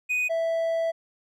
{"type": "tone pair in turn", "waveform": "triangle", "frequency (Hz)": [2489, 659.3], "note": ["D#7", "E5"], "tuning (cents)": [0, 0], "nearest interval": "octave + major seventh", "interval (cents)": 2300, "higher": "first", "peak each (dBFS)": -21, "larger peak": "neither", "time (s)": [[0.09, 0.29], [0.29, 0.92]], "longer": "second", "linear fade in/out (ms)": 20, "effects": []}